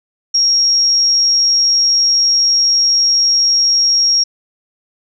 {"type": "tone", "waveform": "sine", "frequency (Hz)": 5588, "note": "F8", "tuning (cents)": 0, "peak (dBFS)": -9, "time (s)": [0.34, 4.24], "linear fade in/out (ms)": 10, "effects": []}